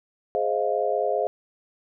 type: chord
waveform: sine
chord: F minor seventh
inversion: first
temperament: just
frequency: 419.1 / 523.8 / 628.6 / 698.5 Hz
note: Ab4 / C5 / Eb5 / F5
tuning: +16 / +2 / +18 / 0 cents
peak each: -27 dBFS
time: 0.35-1.27 s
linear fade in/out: 0 ms
effects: none